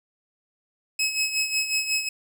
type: tone with tremolo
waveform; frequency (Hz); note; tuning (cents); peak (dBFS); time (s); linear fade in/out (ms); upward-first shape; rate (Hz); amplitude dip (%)
20% pulse; 2568; E7; -46; -16; 0.99-2.09; 5; sine; 5.5; 65
effects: none